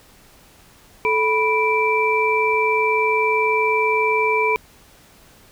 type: tone cluster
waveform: sine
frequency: 436.3 / 985 / 2338 Hz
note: A4 / B5 / D7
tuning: -15 / -5 / -8 cents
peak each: -20 dBFS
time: 1.05-4.56 s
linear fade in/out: 0 ms
effects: pink hiss -50 dBFS RMS until 5.51 s